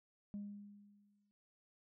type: tone with exponential decay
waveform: sine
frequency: 204 Hz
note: G#3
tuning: 31 cents flat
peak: -39 dBFS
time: 0.34-1.31 s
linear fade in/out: 0 ms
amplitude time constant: 210 ms
effects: tanh soft clip ceiling -39 dBFS

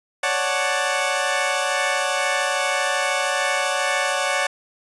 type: chord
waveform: 15% pulse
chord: D major seventh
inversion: third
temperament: equal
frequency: 554.4 / 587.3 / 740 / 880 Hz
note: C#5 / D5 / F#5 / A5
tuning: 0 / 0 / 0 / 0 cents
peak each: -18 / -20 / -18 / -22 dBFS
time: 0.23-4.47 s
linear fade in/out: 5 ms
effects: resampled to 24000 Hz

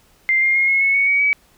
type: tone with pitch steps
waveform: sine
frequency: 2093 / 2119 / 2144 / 2171 / 2197 / 2224 / 2251 / 2278 Hz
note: C7 / C7 / C7 / C#7 / C#7 / C#7 / C#7 / C#7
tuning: 0 / +21 / +42 / -37 / -16 / +5 / +26 / +47 cents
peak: -13 dBFS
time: 0.29-1.33 s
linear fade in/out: 0 ms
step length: 130 ms
effects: pink hiss -55 dBFS RMS until 1.57 s

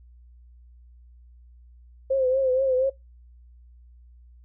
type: tone with vibrato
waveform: sine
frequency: 523.3 Hz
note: C5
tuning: in tune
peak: -19 dBFS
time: 2.1-2.9 s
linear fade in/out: 10 ms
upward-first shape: triangle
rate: 4.2 Hz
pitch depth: 72 cents each way
effects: noise-tail reverb RT60 0.2 s tail -24 dB re dry + added 60 Hz sine -48 dBFS peak until 4.44 s

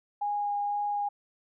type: tone with vibrato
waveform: sine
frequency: 820 Hz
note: G#5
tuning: 22 cents flat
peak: -27 dBFS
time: 0.21-1.09 s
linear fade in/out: 10 ms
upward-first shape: sine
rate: 2 Hz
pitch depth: 8 cents each way
effects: none

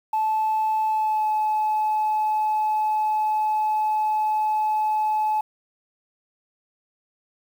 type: tone with pitch glide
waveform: sine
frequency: 870 to 859 Hz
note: A5 to A5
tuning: -20 to -42 cents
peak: -18 dBFS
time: 0.13-5.41 s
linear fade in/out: 5 ms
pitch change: -22 cents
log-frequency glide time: 0.87-1.26 s
effects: tanh soft clip ceiling -17 dBFS + 8-bit

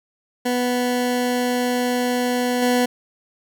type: tone with level steps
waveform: 20% pulse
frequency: 246.9 Hz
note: B3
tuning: in tune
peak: -14 / -11 dBFS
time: 0.45-2.86 s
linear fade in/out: 10 ms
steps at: 2.62 s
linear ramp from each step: 5 ms
effects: none

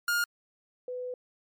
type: tone pair in turn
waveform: 45% pulse / sine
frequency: 1417 / 499.5 Hz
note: F6 / B4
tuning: +25 / +20 cents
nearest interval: octave + tritone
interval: 1805 cents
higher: first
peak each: -25 / -33 dBFS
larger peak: first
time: 0.08-0.24 / 0.88-1.14 s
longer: second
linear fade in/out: 2 ms
effects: MP3 96 kbps

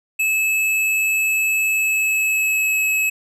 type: tone with pitch glide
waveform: square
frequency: 2601 to 2577 Hz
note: E7 to E7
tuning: -24 to -40 cents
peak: -17 dBFS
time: 0.19-3.1 s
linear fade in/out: 10 ms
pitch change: -16 cents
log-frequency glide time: 1.66-2.79 s
effects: none

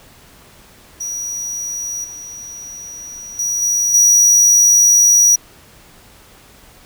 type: tone with level steps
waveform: square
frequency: 5800 Hz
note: F#8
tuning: 35 cents flat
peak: -22 / -30 / -17 / -14 / -8 dBFS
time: 1-5.36 s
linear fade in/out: 10 ms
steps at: 2.04 / 3.39 / 3.62 / 3.94 s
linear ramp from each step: 2 ms
effects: pink hiss -45 dBFS RMS until 6.85 s

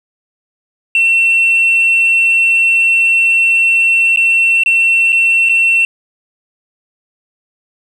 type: tone with dropouts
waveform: sine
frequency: 2704 Hz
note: E7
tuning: 43 cents sharp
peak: -6 dBFS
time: 0.95-5.85 s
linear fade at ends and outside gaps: 2 ms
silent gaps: 4.161-4.172 / 4.636-4.66 / 5.122-5.127 / 5.489-5.494 s
effects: tanh soft clip ceiling -5 dBFS + 7-bit

